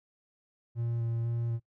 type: tone with vibrato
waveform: triangle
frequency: 116.54 Hz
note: A#2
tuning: in tune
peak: -27 dBFS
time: 0.75-1.6 s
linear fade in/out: 50 ms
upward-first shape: square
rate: 2 Hz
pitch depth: 11 cents each way
effects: noise-tail reverb RT60 0.1 s tail -22 dB re dry